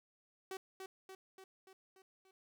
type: tone with echo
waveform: sawtooth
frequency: 380.5 Hz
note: F#4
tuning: 48 cents sharp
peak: -38 dBFS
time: 0.51-0.57 s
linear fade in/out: 2 ms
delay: 290 ms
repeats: 6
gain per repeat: -4 dB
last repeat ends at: 2.31 s
effects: 13-bit